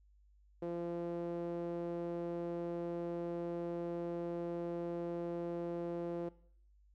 sawtooth tone with band-pass filter, 171.6 Hz, F3, 30 cents flat, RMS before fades -40 dBFS, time 0.62-6.29 s, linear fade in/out 5 ms, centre 430 Hz, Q 2.9, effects noise-tail reverb RT60 0.6 s tail -19 dB re dry + added 50 Hz sine -63 dBFS peak until 6.94 s

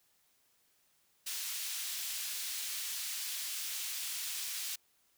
pink high-pass noise, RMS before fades -39 dBFS, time 1.26-4.76 s, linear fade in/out 10 ms, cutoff 3300 Hz, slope 12 dB/octave, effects white hiss -72 dBFS RMS until 5.17 s

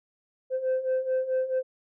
sine beating tone pair, 515 / 519.6 Hz, C5 / C5, -28 / -12 cents, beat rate 4.6 Hz, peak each -28 / -24 dBFS, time 0.5-1.63 s, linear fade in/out 50 ms, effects tanh soft clip ceiling -21 dBFS

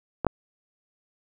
clicks, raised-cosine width 1 ms, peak -12 / -6 dBFS, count 2, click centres 0.247 / 0.267 s, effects 8-bit

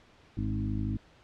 harmonic tone with a mistuned harmonic, 51.91 Hz, G#1, in tune, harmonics 1 / 2 / 3 / 4 / 5 / 6, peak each -35 / -32 / -44 / -36 / -38 / -39 dBFS, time 0.37-0.97 s, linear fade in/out 5 ms, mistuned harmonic 5, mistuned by +16 cents, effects pink hiss -59 dBFS RMS until 1.23 s + low-pass 4000 Hz 12 dB/octave

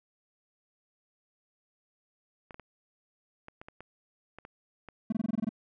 clicks, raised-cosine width 0.5 ms, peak -30 dBFS, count 10, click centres 2.508 / 2.544 / 2.597 / 3.484 / 3.615 / 3.685 / 3.806 / 4.386 / 4.451 / 4.887 s
triangle tone bursts, 220.1 Hz, A3, 1 cent sharp, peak -24 dBFS, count 9, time 5.1-5.492 s, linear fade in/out 5 ms, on 24 ms, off 22 ms
effects none

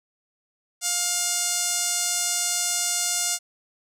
sawtooth tone with band-pass filter, 707 Hz, F5, 21 cents sharp, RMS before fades -25 dBFS, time 0.81-3.39 s, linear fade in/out 50 ms, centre 7600 Hz, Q 2.3, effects none

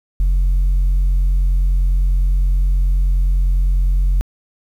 sine tone, 44.85 Hz, F1, 47 cents sharp, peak -9 dBFS, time 0.2-4.21 s, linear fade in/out 0 ms, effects tanh soft clip ceiling -11 dBFS + 8-bit

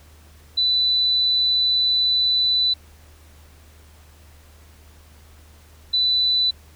sine tone pair in turn, 3986 / 3986 Hz, B7 / B7, +15 / +15 cents, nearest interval unison, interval 0 cents, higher neither, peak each -16 dBFS, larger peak neither, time 0.57-2.74 / 5.93-6.51 s, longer first, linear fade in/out 10 ms, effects added 76 Hz sine -47 dBFS peak until 6.75 s + pink hiss -53 dBFS RMS until 6.75 s

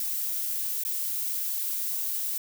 violet noise with dropouts, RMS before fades -30 dBFS, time 0-2.38 s, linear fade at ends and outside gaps 1 ms, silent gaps 0.836-0.85 s, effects none

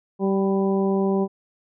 harmonic tone with a mistuned harmonic, 194.3 Hz, G3, 15 cents flat, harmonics 1 / 2 / 3 / 4 / 5, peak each -21 / -22 / -31 / -32 / -34 dBFS, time 0.19-1.28 s, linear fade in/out 50 ms, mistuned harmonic 5, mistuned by +30 cents, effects none

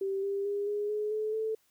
sine tone with pitch steps, 389.4 / 397.4 / 405.5 / 413.7 / 422.2 / 430.8 / 439.6 Hz, G4 / G4 / G#4 / G#4 / G#4 / A4 / A4, -12 / +24 / -41 / -7 / +29 / -37 / -2 cents, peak -29 dBFS, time 0.01-1.55 s, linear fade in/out 5 ms, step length 220 ms, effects white hiss -70 dBFS RMS until 1.7 s

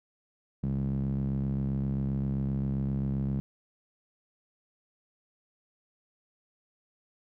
sawtooth tone with band-pass filter, 67.6 Hz, C#2, 43 cents flat, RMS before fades -30 dBFS, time 0.63-3.4 s, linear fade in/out 0 ms, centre 170 Hz, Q 4.2, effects none

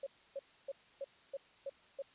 sine tone bursts, 550 Hz, C#5, 14 cents flat, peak -38 dBFS, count 7, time 0.03-2.022 s, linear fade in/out 5 ms, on 36 ms, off 290 ms, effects white hiss -64 dBFS RMS until 2.14 s + resampled to 8000 Hz

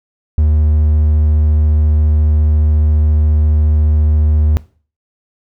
triangle tone, 76.2 Hz, D#2, 36 cents flat, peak -6 dBFS, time 0.38-4.57 s, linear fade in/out 0 ms, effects noise-tail reverb RT60 0.4 s tail -19 dB re dry

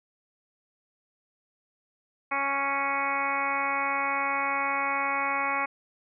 harmonic tone, 277.2 Hz, C#4, in tune, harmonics 1 / 2 / 3 / 4 / 5 / 6 / 7 / 8 / 9, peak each -41 / -38 / -32 / -30 / -35 / -40 / -36 / -31 / -38 dBFS, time 2.31-5.66 s, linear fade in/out 10 ms, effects none

